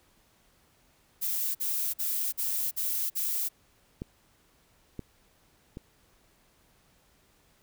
violet noise bursts, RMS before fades -30 dBFS, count 6, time 1.21-3.49 s, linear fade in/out 20 ms, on 340 ms, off 48 ms
clicks, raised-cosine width 3 ms, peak -22 / -23 / -26 dBFS, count 3, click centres 4.019 / 4.993 / 5.771 s
effects pink hiss -65 dBFS RMS until 7.62 s

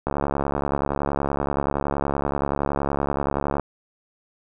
click train, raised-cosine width 1 ms, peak -9 dBFS, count 250, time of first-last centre 0.07-3.597 s, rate 70.6 Hz, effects none

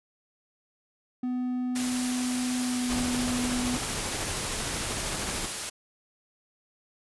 triangle tone with pitch glide, 250.3 to 247.4 Hz, B3 to B3, +23 to +3 cents, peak -25 dBFS, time 1.23-3.77 s, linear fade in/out 5 ms, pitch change -20 cents, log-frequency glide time 2.6-2.88 s
white noise, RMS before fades -33 dBFS, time 1.75-5.7 s, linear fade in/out 10 ms
pink noise with tremolo, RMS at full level -32 dBFS, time 2.89-5.47 s, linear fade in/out 20 ms, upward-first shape sine, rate 13 Hz, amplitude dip 35%
effects resampled to 24000 Hz

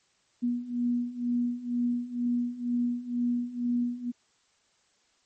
sine beating tone pair, 240.6 / 242.7 Hz, B3 / B3, -45 / -30 cents, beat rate 2.1 Hz, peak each -31 / -28 dBFS, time 0.42-4.12 s, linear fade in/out 20 ms, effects white hiss -68 dBFS RMS until 5.25 s + MP3 32 kbps

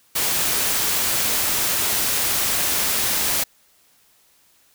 white noise, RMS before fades -21 dBFS, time 0.15-3.44 s, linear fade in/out 10 ms, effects white hiss -58 dBFS RMS until 4.74 s

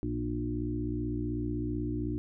harmonic tone with a mistuned harmonic, 59.3 Hz, A#1, 30 cents sharp, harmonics 1 / 2 / 4 / 5 / 6, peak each -37 / -36 / -39 / -34 / -40 dBFS, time 0.03-2.18 s, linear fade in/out 0 ms, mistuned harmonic 5, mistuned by +20 cents, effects none

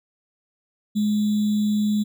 sine tone with sample-and-hold, 210.1 Hz, G#3, 20 cents sharp, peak -18 dBFS, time 0.95-2.04 s, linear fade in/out 20 ms, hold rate 3675 Hz, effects none

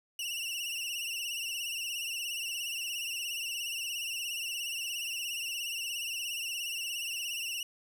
sawtooth tone with vibrato, 2800 Hz, F7, 4 cents sharp, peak -31 dBFS, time 0.19-7.63 s, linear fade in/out 2 ms, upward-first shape sine, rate 17 Hz, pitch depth 81 cents each way, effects none

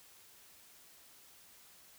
silence, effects white hiss -60 dBFS RMS until 1.98 s

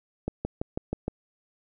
accelerating click train, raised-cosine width 2 ms, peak -15 dBFS, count 6, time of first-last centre 0.28-1.081 s, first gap 170 ms, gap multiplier 0.97, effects none

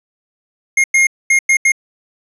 square tone bursts at uneven times, 2137 Hz, C7, 36 cents sharp, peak -9 dBFS, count 5, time 0.77-0.84 / 0.94-1.07 / 1.3-1.39 / 1.49-1.57 / 1.65-1.72 s, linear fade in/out 5 ms, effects low-pass 10000 Hz 12 dB/octave

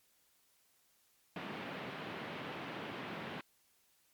pink band-pass noise, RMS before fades -44 dBFS, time 1.36-3.41 s, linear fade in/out 2 ms, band 140 to 3200 Hz, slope 24 dB/octave, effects white hiss -72 dBFS RMS until 4.13 s + MP3 96 kbps

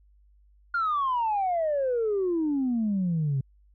sine exponential sweep, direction down, 1424 to 130.9 Hz, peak -22 dBFS, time 0.74-3.41 s, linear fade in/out 5 ms, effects tanh soft clip ceiling -20 dBFS + added 50 Hz sine -56 dBFS peak until 3.74 s

